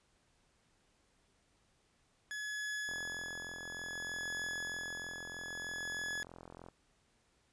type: tone with tremolo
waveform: 40% pulse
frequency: 1697 Hz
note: G#6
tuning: 37 cents sharp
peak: -36 dBFS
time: 2.31-6.23 s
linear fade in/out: 0 ms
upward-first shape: triangle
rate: 0.59 Hz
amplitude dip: 60%
type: click train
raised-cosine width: 1 ms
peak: -36 dBFS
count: 165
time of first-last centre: 2.89-6.686 s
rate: 43.2 Hz
effects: pink hiss -73 dBFS RMS until 7.52 s + resampled to 22050 Hz